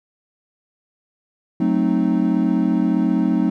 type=chord; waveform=triangle; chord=F# diminished seventh; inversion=none; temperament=equal with one note detuned; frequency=185 / 220 / 261.6 / 309.9 Hz; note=F#3 / A3 / C4 / Eb4; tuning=0 / 0 / 0 / -7 cents; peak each=-19 dBFS; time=1.6-3.5 s; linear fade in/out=5 ms; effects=none